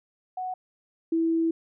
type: tone pair in turn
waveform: sine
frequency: 740 / 328.4 Hz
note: F#5 / E4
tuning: 0 / -6 cents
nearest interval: octave + major second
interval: 1406 cents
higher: first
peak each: -29 / -21 dBFS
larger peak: second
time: 0.37-0.54 / 1.12-1.51 s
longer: second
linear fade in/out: 5 ms
effects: none